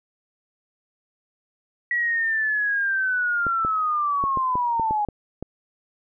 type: linear sweep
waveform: sine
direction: down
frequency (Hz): 1935 to 822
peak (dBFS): -20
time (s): 1.91-5.05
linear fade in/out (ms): 2
type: clicks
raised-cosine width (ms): 2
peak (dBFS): -17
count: 9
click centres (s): 3.467 / 3.649 / 4.239 / 4.373 / 4.555 / 4.797 / 4.909 / 5.087 / 5.426
effects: none